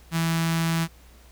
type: tone with notch filter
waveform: sawtooth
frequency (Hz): 164.81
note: E3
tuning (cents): 0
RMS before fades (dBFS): -24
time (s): 0.11-0.88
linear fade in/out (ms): 50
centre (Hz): 460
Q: 0.6
effects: added 60 Hz sine -49 dBFS peak until 1.31 s + pink hiss -55 dBFS RMS until 1.31 s